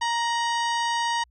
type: harmonic tone with a mistuned harmonic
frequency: 936 Hz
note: A#5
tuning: 7 cents sharp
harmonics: 1 / 2 / 3 / 4 / 5 / 6 / 7 / 9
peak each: -24 / -30 / -34 / -36 / -38 / -40 / -41 / -43 dBFS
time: 0.01-1.24 s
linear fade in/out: 10 ms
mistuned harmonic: 3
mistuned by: +87 cents
effects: added 60 Hz sine -58 dBFS peak until 1.3 s